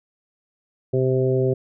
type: harmonic tone with a mistuned harmonic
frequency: 130.1 Hz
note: C3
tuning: 9 cents flat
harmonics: 1 / 2 / 3 / 4 / 5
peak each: -21 / -29 / -20 / -26 / -32 dBFS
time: 0.93-1.54 s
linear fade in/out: 10 ms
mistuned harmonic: 1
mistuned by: -17 cents
effects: none